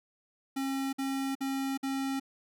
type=tone bursts; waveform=square; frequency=270 Hz; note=C#4; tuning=45 cents flat; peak=-31 dBFS; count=4; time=0.56-2.199 s; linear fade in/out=10 ms; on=370 ms; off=53 ms; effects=none

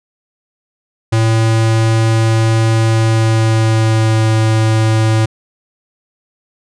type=tone with pitch glide; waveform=square; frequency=112.3 to 110.5 Hz; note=A2 to A2; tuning=+36 to +8 cents; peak=-10 dBFS; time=1.12-5.26 s; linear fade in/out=10 ms; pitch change=-28 cents; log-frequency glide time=2.92-4.28 s; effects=resampled to 22050 Hz

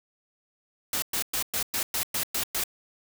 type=noise bursts; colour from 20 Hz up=white; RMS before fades=-28 dBFS; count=9; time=0.93-2.638 s; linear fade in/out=2 ms; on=92 ms; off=110 ms; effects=none

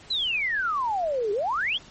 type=exponential two-way sweep; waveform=sine; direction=down then up; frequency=4138 to 392 to 3463 Hz; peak=-23 dBFS; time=0.1-1.78 s; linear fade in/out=10 ms; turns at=1.32 s; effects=pink hiss -49 dBFS RMS until 1.9 s + MP3 32 kbps

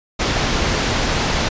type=low-pass noise; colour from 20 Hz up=pink; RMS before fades=-19 dBFS; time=0.19-1.49 s; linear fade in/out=10 ms; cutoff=6400 Hz; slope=24 dB/octave; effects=resampled to 16000 Hz

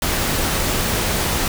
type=noise; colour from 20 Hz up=pink; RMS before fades=-20 dBFS; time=0.02-1.48 s; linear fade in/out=2 ms; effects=none

